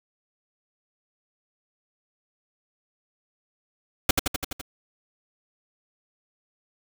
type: noise with echo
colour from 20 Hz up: pink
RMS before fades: -17 dBFS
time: 4.09-4.11 s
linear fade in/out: 5 ms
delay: 84 ms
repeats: 6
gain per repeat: -3 dB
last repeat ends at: 4.614 s
effects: none